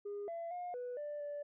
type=tone with pitch steps; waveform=sine; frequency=408.2 / 674 / 713 / 492.7 / 589 / 582 Hz; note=G#4 / E5 / F5 / B4 / D5 / D5; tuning=-30 / +38 / +36 / -4 / +5 / -16 cents; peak=-38 dBFS; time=0.05-1.43 s; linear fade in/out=10 ms; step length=230 ms; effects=tanh soft clip ceiling -37 dBFS